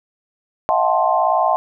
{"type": "tone cluster", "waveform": "sine", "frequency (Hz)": [638, 700, 757, 875, 1051], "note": ["D#5", "F5", "F#5", "A5", "C6"], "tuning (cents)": [43, 4, 39, -10, 7], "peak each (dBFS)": -20, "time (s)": [0.69, 1.56], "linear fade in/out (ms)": 0, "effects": []}